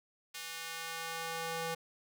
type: tone with high-pass filter sweep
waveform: square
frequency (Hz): 164.81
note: E3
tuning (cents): 0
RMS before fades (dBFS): -40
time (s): 0.34-1.75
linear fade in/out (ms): 10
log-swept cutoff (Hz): 2400 to 450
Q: 0.75
effects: none